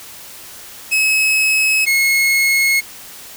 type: tone pair in turn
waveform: 40% pulse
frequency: 2570 / 2170 Hz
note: E7 / C#7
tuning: -45 / -37 cents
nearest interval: minor third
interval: 292 cents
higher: first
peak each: -11 dBFS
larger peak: neither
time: 0.91-1.86 / 1.86-2.81 s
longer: neither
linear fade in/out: 20 ms
effects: white hiss -36 dBFS RMS until 3.36 s